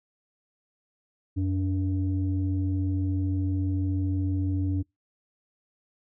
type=tone pair together; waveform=sine; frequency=91.37 / 287.9 Hz; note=F#2 / D4; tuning=-21 / -34 cents; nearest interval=octave + minor sixth; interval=1987 cents; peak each=-24 / -28 dBFS; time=1.36-4.83 s; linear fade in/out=20 ms; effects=noise-tail reverb RT60 0.2 s tail -26 dB re dry + tanh soft clip ceiling -18 dBFS